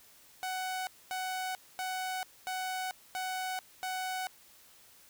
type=tone bursts; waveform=sawtooth; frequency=746 Hz; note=F#5; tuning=14 cents sharp; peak=-30 dBFS; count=6; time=0.43-4.27 s; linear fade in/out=0 ms; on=440 ms; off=240 ms; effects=white hiss -59 dBFS RMS until 5.09 s